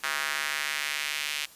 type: tone with high-pass filter sweep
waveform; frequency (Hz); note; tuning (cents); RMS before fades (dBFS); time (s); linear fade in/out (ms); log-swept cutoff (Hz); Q
square; 73.42; D2; 0; -31; 0.03-1.46; 10; 1500 to 2600; 1.8
effects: white hiss -52 dBFS RMS until 1.55 s + resampled to 32000 Hz